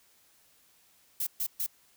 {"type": "noise bursts", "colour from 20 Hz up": "violet", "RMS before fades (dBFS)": -31, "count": 3, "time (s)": [1.2, 1.664], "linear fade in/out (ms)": 5, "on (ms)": 68, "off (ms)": 130, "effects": ["white hiss -64 dBFS RMS until 1.96 s"]}